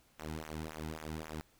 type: tone with flanger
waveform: sawtooth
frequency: 78.3 Hz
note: D#2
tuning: 11 cents sharp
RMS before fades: -43 dBFS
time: 0.19-1.41 s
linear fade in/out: 0 ms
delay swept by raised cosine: 0.21 to 1.81 ms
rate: 3.7 Hz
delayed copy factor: -1
effects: pink hiss -68 dBFS RMS until 1.59 s